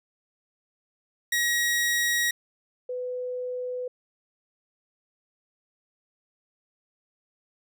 sawtooth / sine tone pair in turn, 1900 / 499.8 Hz, A#6 / B4, +33 / +21 cents, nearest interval octave + major seventh, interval 2312 cents, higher first, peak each -19 / -29 dBFS, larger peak first, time 1.32-2.31 / 2.89-3.88 s, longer neither, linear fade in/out 5 ms, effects none

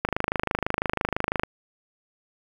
click train, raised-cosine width 0.5 ms, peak -8 dBFS, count 37, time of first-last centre 0.05-1.435 s, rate 26 Hz, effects 7-bit

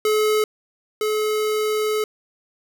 square tone pair in turn, 428.4 / 428.4 Hz, A4 / A4, -46 / -46 cents, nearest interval unison, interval 0 cents, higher neither, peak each -17 / -20 dBFS, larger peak first, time 0.05-0.44 / 1.01-2.04 s, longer second, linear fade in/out 2 ms, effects none

